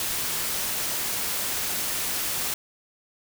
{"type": "noise", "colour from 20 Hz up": "white", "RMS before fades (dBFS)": -28, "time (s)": [0, 2.54], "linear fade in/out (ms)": 2, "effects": []}